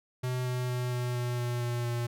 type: tone with pitch steps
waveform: square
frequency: 126.3 / 125.28 / 124.27 / 123.27 / 122.28 / 121.3 / 120.32 / 119.35 Hz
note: B2 / B2 / B2 / B2 / B2 / B2 / B2 / A#2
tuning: +39 / +25 / +11 / -3 / -17 / -31 / -45 / +41 cents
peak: -30 dBFS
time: 0.23-2.07 s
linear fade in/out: 10 ms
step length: 230 ms
effects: none